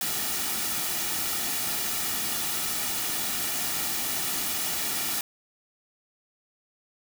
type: noise with comb filter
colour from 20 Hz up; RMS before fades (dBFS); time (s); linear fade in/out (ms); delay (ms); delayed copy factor
white; -29; 0.01-5.21; 2; 1.9; -0.5
effects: none